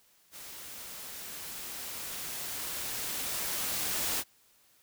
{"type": "noise with level ramp", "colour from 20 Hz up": "white", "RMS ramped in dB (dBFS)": [-46, -31], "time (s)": [0.31, 4.24], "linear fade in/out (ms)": 50, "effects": ["white hiss -65 dBFS RMS until 4.82 s"]}